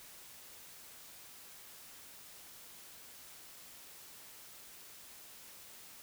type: silence
effects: white hiss -54 dBFS RMS until 6.02 s